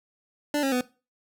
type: tone with pitch steps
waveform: 25% pulse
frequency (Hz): 293.7 / 270.9 / 249.8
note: D4 / C#4 / B3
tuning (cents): 0 / -40 / +20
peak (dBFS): -19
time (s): 0.54-0.81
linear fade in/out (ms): 2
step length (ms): 90
effects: noise-tail reverb RT60 0.3 s tail -19 dB re dry